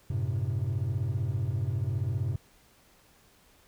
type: chord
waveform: triangle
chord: F# diminished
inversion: none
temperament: equal with one note detuned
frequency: 94.93 / 110 / 130.81 Hz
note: F#2 / A2 / C3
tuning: +45 / 0 / 0 cents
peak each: -29 / -29 / -29 dBFS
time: 0.1-2.36 s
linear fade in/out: 5 ms
effects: tanh soft clip ceiling -20 dBFS + pink hiss -61 dBFS RMS until 3.67 s